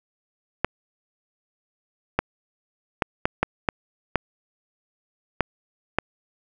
clicks, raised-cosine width 0.5 ms, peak -4 dBFS, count 9, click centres 0.646 / 2.19 / 3.022 / 3.255 / 3.43 / 3.688 / 4.157 / 5.407 / 5.986 s, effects none

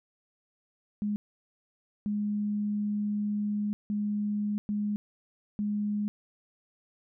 sine tone bursts at uneven times, 207.7 Hz, G#3, in tune, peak -27 dBFS, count 5, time 1.02-1.16 / 2.06-3.73 / 3.9-4.58 / 4.69-4.96 / 5.59-6.08 s, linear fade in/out 0 ms, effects none

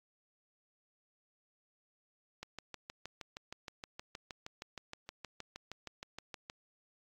click train, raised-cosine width 0.2 ms, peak -26 dBFS, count 27, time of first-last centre 2.43-6.499 s, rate 6.39 Hz, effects AAC 48 kbps

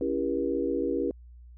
sine chord, C# diminished seventh, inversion none, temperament just, 277.2 / 332.6 / 399.1 / 479 Hz, C#4 / E4 / G4 / Bb4, 0 / +16 / +31 / +47 cents, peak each -31 dBFS, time 0.01-1.11 s, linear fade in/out 2 ms, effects added 60 Hz sine -46 dBFS peak until 1.57 s

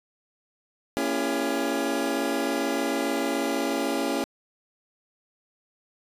25% pulse chord, A# diminished seventh, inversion none, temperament just, 233.1 / 279.7 / 335.6 / 402.8 Hz, A#3 / C#4 / E4 / G4, 0 / +16 / +31 / +47 cents, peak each -29 / -24 / -27 / -28 dBFS, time 0.97-4.24 s, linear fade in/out 0 ms, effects resampled to 32000 Hz

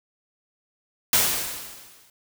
white noise with exponential decay, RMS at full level -17 dBFS, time 1.13-2.1 s, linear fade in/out 2 ms, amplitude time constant 210 ms, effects none

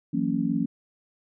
sine chord, F# dominant seventh, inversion third, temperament just, 166.5 / 185 / 231.2 / 277.5 Hz, E3 / F#3 / A#3 / C#4, +18 / 0 / -14 / +2 cents, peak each -30 / -30 / -27 / -27 dBFS, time 0.13-0.66 s, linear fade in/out 10 ms, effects none

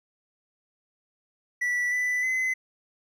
triangle tone with pitch steps, 1959 / 1988 / 2037 Hz, B6 / B6 / C7, -15 / +11 / -47 cents, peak -22 dBFS, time 1.61-2.54 s, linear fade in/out 10 ms, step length 310 ms, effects none

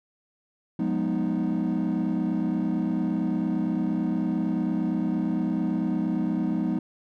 triangle chord, F half-diminished seventh, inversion none, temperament equal with one note detuned, 178.9 / 207.7 / 246.9 / 311.1 Hz, F3 / Ab3 / Cb4 / Eb4, +42 / 0 / 0 / 0 cents, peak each -26 dBFS, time 0.79-6.79 s, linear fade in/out 5 ms, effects tanh soft clip ceiling -17 dBFS

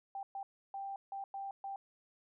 sine tone bursts at uneven times, 787 Hz, G5, 7 cents sharp, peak -39 dBFS, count 6, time 0.15-0.23 / 0.35-0.43 / 0.74-0.96 / 1.12-1.24 / 1.34-1.51 / 1.64-1.76 s, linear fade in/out 2 ms, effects none

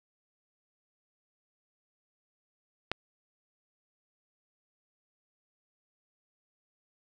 click, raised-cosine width 0.3 ms, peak -13 dBFS, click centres 2.916 s, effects none

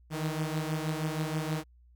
sawtooth beating tone pair, 154.4 / 160.7 Hz, D#3 / E3, -13 / -44 cents, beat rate 6.3 Hz, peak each -28 / -31 dBFS, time 0.1-1.64 s, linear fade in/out 50 ms, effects added 60 Hz sine -56 dBFS peak until 1.95 s

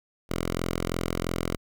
5% pulse tone, 42.97 Hz, F1, 27 cents flat, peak -16 dBFS, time 0.29-1.57 s, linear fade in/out 20 ms, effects none

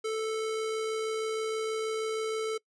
square tone with amplitude modulation, 440 Hz, A4, in tune, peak -29 dBFS, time 0.04-2.58 s, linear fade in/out 10 ms, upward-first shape sine, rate 66.3 Hz, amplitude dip 25%, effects noise-tail reverb RT60 0.1 s tail -24 dB re dry + resampled to 22050 Hz

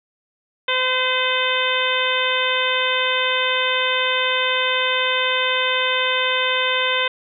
harmonic tone, 512 Hz, C5, 38 cents flat, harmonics 1 / 2 / 3 / 4 / 5 / 6 / 7, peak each -25 / -25 / -25 / -25 / -25 / -25 / -25 dBFS, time 0.68-7.08 s, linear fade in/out 5 ms, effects none

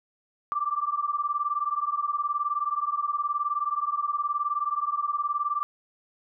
sine beating tone pair, 1165 / 1184 Hz, D6 / D6, -14 / +14 cents, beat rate 19 Hz, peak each -28 dBFS, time 0.52-5.63 s, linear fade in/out 0 ms, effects none

